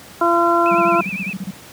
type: harmonic tone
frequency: 341 Hz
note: F4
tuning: 41 cents flat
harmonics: 1 / 2 / 3 / 4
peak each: -18 / -18 / -18 / -18 dBFS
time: 0.21-1.01 s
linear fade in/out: 5 ms
type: tone with vibrato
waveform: sine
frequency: 2489 Hz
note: D#7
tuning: in tune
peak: -24 dBFS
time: 0.66-1.33 s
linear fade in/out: 0 ms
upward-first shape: triangle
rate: 9.8 Hz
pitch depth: 130 cents each way
type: tone bursts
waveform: sine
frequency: 190 Hz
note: F#3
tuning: 46 cents sharp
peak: -22 dBFS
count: 12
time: 0.71-1.508 s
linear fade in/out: 5 ms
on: 39 ms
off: 30 ms
effects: pink hiss -40 dBFS RMS until 1.72 s + high-pass 100 Hz 12 dB/octave